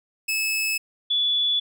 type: tone pair in turn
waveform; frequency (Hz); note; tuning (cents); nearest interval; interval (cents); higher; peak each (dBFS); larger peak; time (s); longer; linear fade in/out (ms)
sawtooth / sine; 2600 / 3437; E7 / A7; -24 / -41; perfect fourth; 483; second; -19; neither; 0.28-0.78 / 1.1-1.6; neither; 10
effects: none